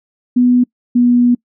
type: tone pair in turn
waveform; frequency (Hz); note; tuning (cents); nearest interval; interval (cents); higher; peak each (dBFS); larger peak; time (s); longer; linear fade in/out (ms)
sine; 246.9 / 243.2; B3 / B3; 0 / -26; unison; 26; first; -7; neither; 0.36-0.64 / 0.95-1.35; second; 10
effects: noise-tail reverb RT60 0.1 s tail -25 dB re dry